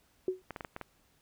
sine tone with exponential decay, 371.7 Hz, F#4, 8 cents sharp, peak -24 dBFS, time 0.28-0.42 s, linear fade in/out 2 ms, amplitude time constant 30 ms
clicks, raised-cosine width 0.5 ms, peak -24 dBFS, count 6, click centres 0.507 / 0.562 / 0.608 / 0.648 / 0.764 / 0.813 s
effects pink hiss -69 dBFS RMS until 1.21 s

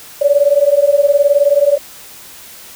sine beating tone pair, 562 / 581 Hz, C#5 / D5, +24 / -19 cents, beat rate 19 Hz, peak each -11 dBFS, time 0.21-1.78 s, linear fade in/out 10 ms, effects white hiss -36 dBFS RMS until 2.75 s

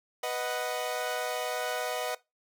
sawtooth chord, B major, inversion none, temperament equal, 493.9 / 622.3 / 740 Hz, B4 / D#5 / F#5, 0 / 0 / 0 cents, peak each -31 dBFS, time 0.23-2.15 s, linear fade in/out 5 ms, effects noise-tail reverb RT60 0.2 s tail -19 dB re dry

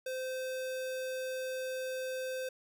square tone, 517 Hz, C5, 21 cents flat, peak -36 dBFS, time 0.06-2.49 s, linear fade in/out 5 ms, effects none

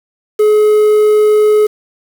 triangle tone with quantisation, 424.5 Hz, G#4, 38 cents sharp, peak -4 dBFS, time 0.39-1.67 s, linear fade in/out 10 ms, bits 5, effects none

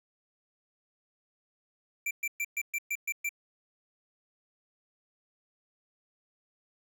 square tone bursts, 2349 Hz, D7, in tune, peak -30 dBFS, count 8, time 2.06-3.292 s, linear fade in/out 5 ms, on 49 ms, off 120 ms, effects none

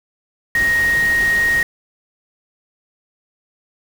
sine tone in noise, 1871 Hz, A#6, 6 cents sharp, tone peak -13 dBFS, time 0.55-1.63 s, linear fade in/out 2 ms, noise pink, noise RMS -28 dBFS, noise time 0.55-1.63 s, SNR +12 dB, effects none

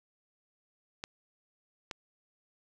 clicks, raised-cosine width 0.2 ms, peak -20 dBFS, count 2, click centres 1.039 / 1.912 s, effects none

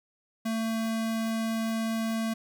square tone, 224.4 Hz, A3, 34 cents sharp, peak -28 dBFS, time 0.45-2.34 s, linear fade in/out 10 ms, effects none

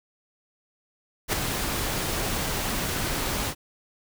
pink noise with ADSR envelope, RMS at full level -22 dBFS, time 1.28-3.55 s, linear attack 50 ms, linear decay 5 ms, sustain -6 dB, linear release 66 ms, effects none

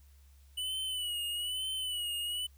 square tone with vibrato, 2960 Hz, F#7, in tune, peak -34 dBFS, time 0.57-2.47 s, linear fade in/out 10 ms, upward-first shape sine, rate 1.1 Hz, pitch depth 66 cents each way, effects added 69 Hz sine -56 dBFS peak until 2.57 s + white hiss -69 dBFS RMS until 2.57 s

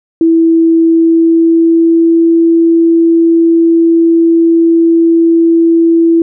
sine tone with pitch glide, 328.7 to 332.3 Hz, E4 to E4, -5 to +14 cents, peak -4 dBFS, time 0.21-6.22 s, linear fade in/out 2 ms, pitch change +19 cents, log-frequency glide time 0.82-2.3 s, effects none

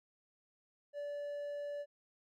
triangle tone, 579 Hz, D5, 25 cents flat, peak -37 dBFS, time 0.93-1.86 s, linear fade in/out 50 ms, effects none

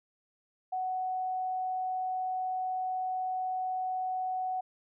sine tone, 744 Hz, F#5, 9 cents sharp, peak -30 dBFS, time 0.72-4.61 s, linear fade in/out 10 ms, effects none

